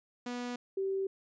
sawtooth / sine tone pair in turn, 244.4 / 386.9 Hz, B3 / G4, -18 / -23 cents, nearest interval minor sixth, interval 795 cents, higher second, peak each -32 / -30 dBFS, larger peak second, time 0.26-0.56 / 0.77-1.07 s, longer neither, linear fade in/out 5 ms, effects resampled to 16000 Hz

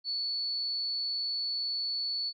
sine tone, 4439 Hz, C#8, 2 cents sharp, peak -30 dBFS, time 0.04-2.33 s, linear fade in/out 50 ms, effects none

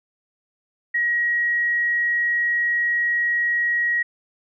sine tone, 1900 Hz, A#6, 33 cents sharp, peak -18 dBFS, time 0.94-4.03 s, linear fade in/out 10 ms, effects none

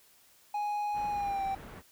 triangle tone with pitch glide, 830.6 to 779.5 Hz, G#5 to G5, 0 to -10 cents, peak -28 dBFS, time 0.54-1.55 s, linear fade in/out 5 ms, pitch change -110 cents, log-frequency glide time 1.09-1.44 s
pink low-pass noise, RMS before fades -47 dBFS, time 0.93-1.83 s, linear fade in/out 50 ms, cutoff 1900 Hz, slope 12 dB/octave
effects white hiss -62 dBFS RMS until 1.91 s

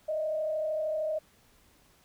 sine tone with frequency modulation, 622.3 Hz, D#5, in tune, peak -28 dBFS, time 0.08-1.19 s, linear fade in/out 10 ms, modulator 33.1 Hz, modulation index 0.57, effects pink hiss -63 dBFS RMS until 2.04 s

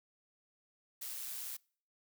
blue noise with amplitude modulation, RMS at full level -41 dBFS, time 1.01-1.57 s, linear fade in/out 10 ms, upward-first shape sine, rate 127 Hz, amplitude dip 40%, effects noise-tail reverb RT60 0.5 s tail -26 dB re dry

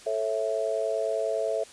sine chord, A major, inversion none, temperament just, 440 / 550 / 660 Hz, A4 / C#5 / E5, 0 / -14 / +2 cents, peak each -30 / -31 / -28 dBFS, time 0.06-1.64 s, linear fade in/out 10 ms, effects white hiss -49 dBFS RMS until 1.72 s + resampled to 22050 Hz

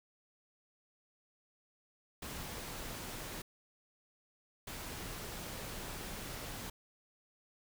pink noise bursts at uneven times, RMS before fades -44 dBFS, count 2, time 2.22-3.42 / 4.67-6.7 s, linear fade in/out 5 ms, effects none

